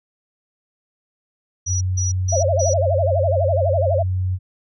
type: tone bursts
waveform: sine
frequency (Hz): 5840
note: F#8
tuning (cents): -24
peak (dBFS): -23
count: 4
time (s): 1.66-2.74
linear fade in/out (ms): 10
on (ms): 150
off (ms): 160
type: tone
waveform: sine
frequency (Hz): 92.5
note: F#2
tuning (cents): 0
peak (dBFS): -18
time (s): 1.66-4.39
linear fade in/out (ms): 50
type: tone with vibrato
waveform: sine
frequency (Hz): 599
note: D5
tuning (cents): +34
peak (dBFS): -17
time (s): 2.32-4.03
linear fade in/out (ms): 10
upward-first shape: sine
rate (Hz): 12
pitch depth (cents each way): 240
effects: none